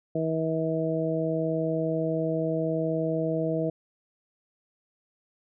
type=harmonic tone; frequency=160.7 Hz; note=E3; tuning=44 cents flat; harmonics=1 / 2 / 3 / 4; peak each=-30 / -30 / -30 / -30 dBFS; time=0.15-3.7 s; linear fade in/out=5 ms; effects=none